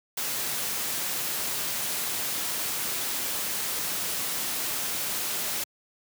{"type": "noise", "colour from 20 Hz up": "white", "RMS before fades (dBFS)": -30, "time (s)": [0.17, 5.64], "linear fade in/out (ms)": 5, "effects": ["high-pass 100 Hz 12 dB/octave"]}